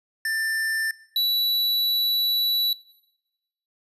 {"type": "tone pair in turn", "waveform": "square", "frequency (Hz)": [1780, 3939], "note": ["A6", "B7"], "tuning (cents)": [20, -5], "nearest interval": "octave + major second", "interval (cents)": 1375, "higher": "second", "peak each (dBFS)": [-24, -20], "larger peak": "second", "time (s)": [[0.25, 0.91], [1.16, 2.73]], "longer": "second", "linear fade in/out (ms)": 2, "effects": ["noise-tail reverb RT60 1.0 s tail -22 dB re dry", "resampled to 32000 Hz"]}